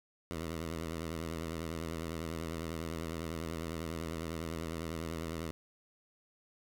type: tone with vibrato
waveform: 10% pulse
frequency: 81.8 Hz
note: E2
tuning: 13 cents flat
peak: -29 dBFS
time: 0.31-5.51 s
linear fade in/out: 0 ms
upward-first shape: triangle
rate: 10 Hz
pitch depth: 99 cents each way
effects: none